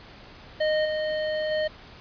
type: tone with level steps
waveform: square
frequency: 617 Hz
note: D#5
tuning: 15 cents flat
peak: -22 / -26 / -24 dBFS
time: 0.6-1.68 s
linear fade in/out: 10 ms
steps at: 0.85 / 1.51 s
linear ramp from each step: 5 ms
effects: pink hiss -47 dBFS RMS until 2 s + resampled to 11025 Hz